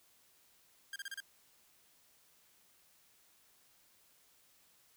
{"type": "tone bursts", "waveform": "sawtooth", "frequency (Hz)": 1603, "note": "G6", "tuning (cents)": 38, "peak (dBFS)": -37, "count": 5, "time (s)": [0.93, 1.203], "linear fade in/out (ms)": 2, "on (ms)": 29, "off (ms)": 32, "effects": ["white hiss -68 dBFS RMS until 4.96 s"]}